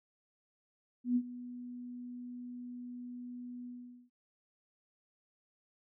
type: tone with ADSR envelope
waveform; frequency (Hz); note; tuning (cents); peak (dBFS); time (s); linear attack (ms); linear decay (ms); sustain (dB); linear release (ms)
sine; 245.5; B3; -10; -25; 1.04-4.1; 120; 60; -17; 440
effects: none